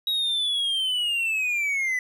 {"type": "linear sweep", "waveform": "triangle", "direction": "down", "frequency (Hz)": [3827, 1981], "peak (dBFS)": -21, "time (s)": [0.07, 1.99], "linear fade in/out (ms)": 2, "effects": []}